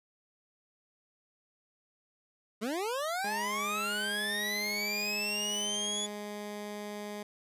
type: linear sweep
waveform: 25% pulse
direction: up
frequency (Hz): 199.6 to 3444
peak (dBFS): -28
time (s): 2.61-6.07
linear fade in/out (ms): 20
type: tone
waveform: 15% pulse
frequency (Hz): 207.6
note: G#3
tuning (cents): 0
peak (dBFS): -32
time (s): 3.24-7.23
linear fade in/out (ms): 5
effects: resampled to 32000 Hz